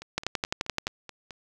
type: two click trains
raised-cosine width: 0.2 ms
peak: -23 / -9 dBFS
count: 7 / 9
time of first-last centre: 0.02-1.308 / 0.18-0.87 s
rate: 4.66 / 11.6 Hz
effects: none